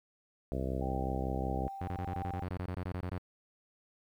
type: harmonic tone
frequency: 65.41 Hz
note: C2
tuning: in tune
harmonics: 1 / 2 / 3 / 4 / 5 / 6 / 7 / 8 / 9 / 10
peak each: -36 / -39 / -41 / -42 / -43 / -44 / -44 / -45 / -46 / -46 dBFS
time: 0.52-1.68 s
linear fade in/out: 0 ms
type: tone with tremolo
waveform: sine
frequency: 784 Hz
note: G5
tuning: in tune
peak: -38 dBFS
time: 0.81-2.44 s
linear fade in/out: 10 ms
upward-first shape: triangle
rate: 1.6 Hz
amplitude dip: 45%
type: tone bursts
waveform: sawtooth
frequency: 90.7 Hz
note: F#2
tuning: 34 cents flat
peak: -31 dBFS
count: 16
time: 1.81-3.182 s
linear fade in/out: 0 ms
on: 67 ms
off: 20 ms
effects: low-pass 2000 Hz 12 dB/octave + 11-bit